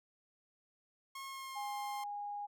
sawtooth tone with pitch glide, 1083 to 1057 Hz, C#6 to C6, -41 to +17 cents, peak -40 dBFS, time 1.15-2.04 s, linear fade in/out 5 ms, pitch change -42 cents, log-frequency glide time 1.26-1.65 s
sine tone, 820 Hz, G#5, 22 cents flat, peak -39 dBFS, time 1.55-2.47 s, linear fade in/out 20 ms
effects none

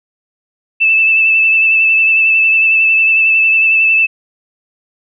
sine tone with vibrato, 2637 Hz, E7, in tune, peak -7 dBFS, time 0.8-4.07 s, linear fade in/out 20 ms, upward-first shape sine, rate 11 Hz, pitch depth 21 cents each way, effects none

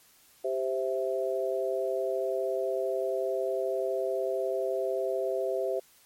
sine chord, C major, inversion second, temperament equal, 392 / 523.3 / 659.3 Hz, G4 / C5 / E5, 0 / 0 / 0 cents, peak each -31 / -31 / -32 dBFS, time 0.44-5.8 s, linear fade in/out 10 ms, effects white hiss -60 dBFS RMS until 6.05 s + MP3 64 kbps

